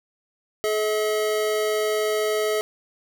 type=tone pair together; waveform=square; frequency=427.8 / 641 Hz; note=A4 / E5; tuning=-49 / -49 cents; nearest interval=perfect fifth; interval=700 cents; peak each=-23 / -27 dBFS; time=0.64-2.61 s; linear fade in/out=0 ms; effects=none